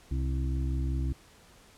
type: harmonic tone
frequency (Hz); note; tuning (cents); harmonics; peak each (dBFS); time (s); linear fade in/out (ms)
65.5; C2; +2; 1 / 2 / 4 / 5; -28 / -34 / -40 / -42; 0.11-1.13; 5
effects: pink hiss -57 dBFS RMS until 1.77 s + low-pass 11000 Hz 12 dB/octave